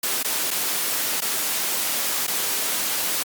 white noise with dropouts, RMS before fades -24 dBFS, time 0.03-3.23 s, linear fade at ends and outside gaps 5 ms, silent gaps 0.23-0.245 / 0.507-0.511 / 1.206-1.218 / 2.268-2.278 s, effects high-pass 200 Hz 12 dB/octave + Opus 48 kbps

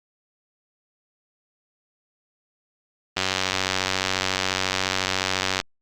click train, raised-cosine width 0.2 ms, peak -4 dBFS, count 230, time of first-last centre 3.17-5.601 s, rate 94.2 Hz, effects Opus 24 kbps

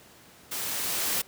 white noise with level ramp, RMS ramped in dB -33 to -27 dBFS, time 0.51-1.22 s, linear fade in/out 10 ms, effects pink hiss -53 dBFS RMS until 1.27 s + high-pass 100 Hz 12 dB/octave

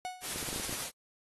45% pulse tone with exponential decay, 735 Hz, F#5, 12 cents flat, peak -33 dBFS, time 0.05-0.37 s, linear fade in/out 0 ms, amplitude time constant 69 ms
white noise with tremolo, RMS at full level -36 dBFS, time 0.21-0.91 s, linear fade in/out 50 ms, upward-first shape sine, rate 12 Hz, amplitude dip 25%
clicks, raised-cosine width 2 ms, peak -29 dBFS, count 8, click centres 0.36 / 0.428 / 0.488 / 0.529 / 0.561 / 0.598 / 0.694 / 0.727 s
effects AAC 32 kbps

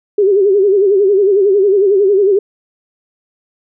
sine tone with vibrato, 396.3 Hz, G4, 19 cents sharp, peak -7 dBFS, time 0.18-2.39 s, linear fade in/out 5 ms, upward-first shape sine, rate 11 Hz, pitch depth 99 cents each way, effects none

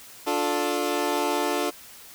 20% pulse chord, D minor, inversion none, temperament equal with one note detuned, 293.7 / 355.1 / 440 Hz, D4 / F4 / A4, 0 / +29 / 0 cents, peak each -23 dBFS, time 0.26-1.71 s, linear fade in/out 20 ms, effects white hiss -46 dBFS RMS until 2.14 s

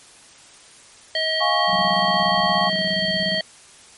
harmonic tone, 636 Hz, D#5, 38 cents sharp, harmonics 1 / 3 / 5 / 7, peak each -25 / -25 / -25 / -25 dBFS, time 1.15-3.41 s, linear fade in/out 2 ms
sine chord, Db major, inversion first, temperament equal with one note detuned, 708.6 / 830.6 / 1108.7 Hz, F5 / Ab5 / Db6, +25 / 0 / 0 cents, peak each -23 / -24 / -22 dBFS, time 1.4-2.7 s, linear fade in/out 20 ms
sine tone with tremolo, 186.3 Hz, F#3, 12 cents sharp, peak -24 dBFS, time 1.67-3.41 s, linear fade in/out 50 ms, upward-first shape square, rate 17 Hz, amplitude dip 80%
effects white hiss -47 dBFS RMS until 3.97 s + MP3 48 kbps

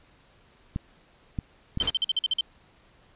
clicks, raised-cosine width 5 ms, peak -16 dBFS, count 3, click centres 0.761 / 1.388 / 1.774 s
pink noise, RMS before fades -34 dBFS, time 1.8-1.91 s, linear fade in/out 10 ms
sine tone bursts, 3106 Hz, G7, 17 cents flat, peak -21 dBFS, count 9, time 1.8-2.409 s, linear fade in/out 2 ms, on 25 ms, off 48 ms
effects pink hiss -59 dBFS RMS until 3.15 s + resampled to 8000 Hz

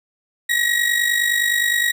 35% pulse tone with amplitude modulation, 1904 Hz, A#6, 36 cents sharp, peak -12 dBFS, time 0.49-1.92 s, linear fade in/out 10 ms, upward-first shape sine, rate 49.7 Hz, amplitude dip 60%, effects none

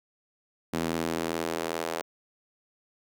sawtooth tone with high-pass filter sweep, 82.5 Hz, E2, 2 cents sharp, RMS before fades -31 dBFS, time 0.73-2.02 s, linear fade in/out 10 ms, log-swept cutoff 230 to 530 Hz, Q 1.3, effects none

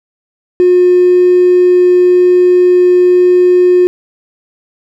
triangle tone with hard clipping, 359.9 Hz, F#4, 48 cents flat, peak -4 dBFS, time 0.6-3.87 s, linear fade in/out 0 ms, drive 3 dB, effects none

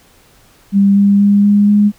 sine tone with pitch steps, 198.6 / 200.6 / 202.5 / 204.5 / 206.6 Hz, G3 / G3 / G#3 / G#3 / G#3, +23 / +40 / -43 / -26 / -9 cents, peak -6 dBFS, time 0.72-1.92 s, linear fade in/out 50 ms, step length 240 ms, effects pink hiss -48 dBFS RMS until 1.98 s

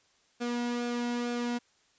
sawtooth tone with flanger, 240.6 Hz, B3, 45 cents flat, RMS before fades -32 dBFS, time 0.4-1.59 s, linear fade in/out 20 ms, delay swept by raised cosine 1 to 1.73 ms, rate 2.2 Hz, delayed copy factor -0.5, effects white hiss -67 dBFS RMS until 1.98 s + resampled to 16000 Hz

